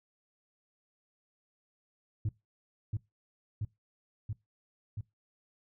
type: tone with echo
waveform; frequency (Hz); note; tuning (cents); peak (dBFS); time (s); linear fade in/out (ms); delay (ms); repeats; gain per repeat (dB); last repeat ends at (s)
sine; 105.5; G#2; +28; -26; 2.25-2.29; 5; 680; 4; -2; 5.01
effects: noise-tail reverb RT60 0.2 s tail -21 dB re dry + tanh soft clip ceiling -27 dBFS